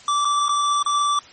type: tone with dropouts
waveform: square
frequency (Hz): 1164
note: D6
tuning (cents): -16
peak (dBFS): -18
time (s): 0.08-1.19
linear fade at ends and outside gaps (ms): 2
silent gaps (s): 0.248-0.252 / 0.483-0.492 / 0.826-0.861
effects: white hiss -45 dBFS RMS until 1.32 s + MP3 32 kbps